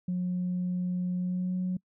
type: tone with pitch glide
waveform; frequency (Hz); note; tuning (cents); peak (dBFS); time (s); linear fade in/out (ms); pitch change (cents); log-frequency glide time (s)
sine; 180 to 183.15; F#3 to F#3; -47 to -17; -26; 0.08-1.77; 5; +30; 1.17-1.55
effects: noise-tail reverb RT60 0.1 s tail -26 dB re dry + tanh soft clip ceiling -24 dBFS